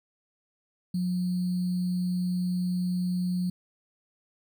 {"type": "tone with sample-and-hold", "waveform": "sine", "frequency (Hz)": 180, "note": "F#3", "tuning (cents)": -47, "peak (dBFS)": -25, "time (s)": [0.94, 3.5], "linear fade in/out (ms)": 5, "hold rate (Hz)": 4410, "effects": []}